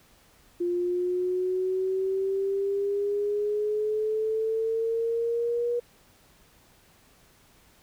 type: exponential sweep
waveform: sine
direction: up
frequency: 349 to 481.1 Hz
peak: -24 dBFS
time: 0.6-5.8 s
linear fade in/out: 10 ms
effects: pink hiss -59 dBFS RMS until 7.82 s